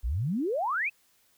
sine exponential sweep, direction up, 50 to 2679 Hz, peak -26 dBFS, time 0.03-0.9 s, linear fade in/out 20 ms, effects white hiss -66 dBFS RMS until 1.37 s

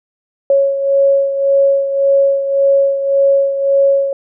sine beating tone pair, 552 / 553.8 Hz, C#5 / C#5, -7 / -2 cents, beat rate 1.8 Hz, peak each -10 / -17 dBFS, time 0.5-4.13 s, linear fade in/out 2 ms, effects none

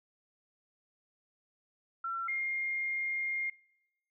sine tone pair in turn, 1354 / 2123 Hz, E6 / C7, +46 / +25 cents, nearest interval minor sixth, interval 779 cents, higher second, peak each -33 / -31 dBFS, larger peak second, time 2.04-2.28 / 2.28-3.5 s, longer second, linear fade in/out 5 ms, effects noise-tail reverb RT60 0.9 s tail -24 dB re dry

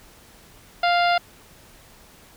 harmonic tone, 698.5 Hz, F5, in tune, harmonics 1 / 2 / 3 / 4 / 5 / 6 / 7, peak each -18 / -24 / -28 / -30 / -32 / -34 / -35 dBFS, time 0.83-1.18 s, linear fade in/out 5 ms, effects pink hiss -50 dBFS RMS until 2.36 s

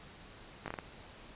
slowing click train, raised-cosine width 0.5 ms, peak -23 dBFS, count 5, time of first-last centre 0.66-0.788 s, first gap 19 ms, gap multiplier 1.36, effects pink hiss -53 dBFS RMS until 1.35 s + resampled to 8000 Hz

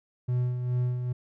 triangle tone with tremolo, 124.1 Hz, B2, 9 cents sharp, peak -21 dBFS, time 0.28-1.13 s, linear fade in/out 10 ms, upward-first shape sine, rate 2.4 Hz, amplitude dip 50%, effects none

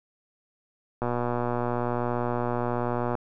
click train, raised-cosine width 1 ms, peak -14 dBFS, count 259, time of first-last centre 1.02-3.152 s, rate 121 Hz, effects none

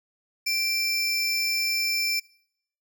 45% pulse tone pair together, 2354 / 5285 Hz, D7 / E8, +3 / +4 cents, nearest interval octave + major second, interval 1401 cents, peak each -26 / -27 dBFS, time 0.46-2.2 s, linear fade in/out 10 ms, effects noise-tail reverb RT60 0.7 s tail -24 dB re dry

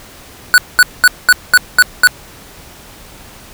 square tone bursts, 1480 Hz, F#6, in tune, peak -3 dBFS, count 7, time 0.54-2.073 s, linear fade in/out 0 ms, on 39 ms, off 210 ms, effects pink hiss -37 dBFS RMS until 3.53 s

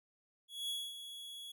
45% pulse tone with ADSR envelope, 3356 Hz, G#7, 17 cents sharp, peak -36 dBFS, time 0.48-1.52 s, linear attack 210 ms, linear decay 240 ms, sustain -10 dB, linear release 8 ms, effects none

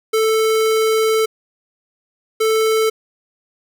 square tone pair in turn, 440.6 / 440.6 Hz, A4 / A4, +2 / +2 cents, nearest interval unison, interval 0 cents, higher neither, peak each -14 dBFS, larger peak neither, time 0.13-1.26 / 2.4-2.9 s, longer first, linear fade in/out 10 ms, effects none

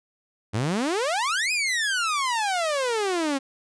sawtooth exponential two-way sweep, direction up then down, 98 to 2545 to 264.3 Hz, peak -19 dBFS, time 0.53-3.39 s, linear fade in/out 20 ms, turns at 1.52 s, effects resampled to 22050 Hz

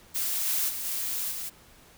blue noise with level steps, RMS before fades -29 / -27 / -34 / -31 / -35 dBFS, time 0.14-1.5 s, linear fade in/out 20 ms, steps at 0.45 / 0.68 / 0.84 / 1.3 s, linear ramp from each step 20 ms, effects pink hiss -55 dBFS RMS until 1.97 s

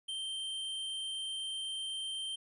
square tone, 3136 Hz, G7, in tune, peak -37 dBFS, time 0.08-2.36 s, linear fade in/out 10 ms, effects resampled to 24000 Hz

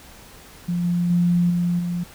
sine tone with level steps, 174.61 Hz, F3, in tune, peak -20 / -18 / -15 / -18 / -22 dBFS, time 0.68-2.04 s, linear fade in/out 10 ms, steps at 0.84 / 1.1 / 1.5 / 1.79 s, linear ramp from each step 5 ms, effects pink hiss -45 dBFS RMS until 2.14 s

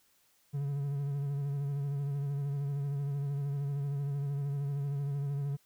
triangle tone with vibrato, 141.2 Hz, C#3, 32 cents sharp, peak -29 dBFS, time 0.53-5.57 s, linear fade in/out 20 ms, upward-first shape sine, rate 13 Hz, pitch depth 38 cents each way, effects white hiss -69 dBFS RMS until 5.65 s

